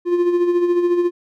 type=tone with tremolo; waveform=triangle; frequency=350.4 Hz; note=F4; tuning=6 cents sharp; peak=-10 dBFS; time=0.05-1.11 s; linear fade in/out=50 ms; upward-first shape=sine; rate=14 Hz; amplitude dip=50%; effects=none